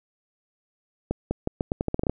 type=accelerating click train; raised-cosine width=2 ms; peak=-11 dBFS; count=12; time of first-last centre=1.11-2.096 s; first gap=200 ms; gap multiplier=0.82; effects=none